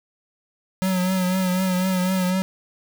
square tone with vibrato, 185 Hz, F#3, in tune, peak -20 dBFS, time 0.82-2.42 s, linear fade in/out 0 ms, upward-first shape triangle, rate 4 Hz, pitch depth 49 cents each way
white noise, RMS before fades -37 dBFS, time 0.83-2.31 s, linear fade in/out 10 ms
effects none

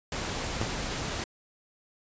pink noise, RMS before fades -33 dBFS, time 0.12-1.24 s, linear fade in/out 2 ms
sawtooth tone with exponential decay, 110.5 Hz, A2, 8 cents sharp, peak -22 dBFS, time 0.61-0.73 s, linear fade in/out 0 ms, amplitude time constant 24 ms
effects resampled to 16000 Hz

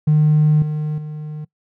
triangle tone with level steps, 152.2 Hz, D#3, 38 cents flat, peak -7 / -17 / -24 dBFS, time 0.07-1.45 s, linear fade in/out 10 ms, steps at 0.62 / 0.98 s, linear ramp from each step 2 ms, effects noise-tail reverb RT60 0.1 s tail -22 dB re dry + tanh soft clip ceiling -7 dBFS

